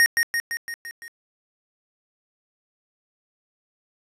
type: tone with echo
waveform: square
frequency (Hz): 1860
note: A#6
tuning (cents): -4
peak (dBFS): -14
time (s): 0-0.06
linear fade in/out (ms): 0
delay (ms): 170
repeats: 6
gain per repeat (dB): -4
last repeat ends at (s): 1.08
effects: resampled to 32000 Hz + 9-bit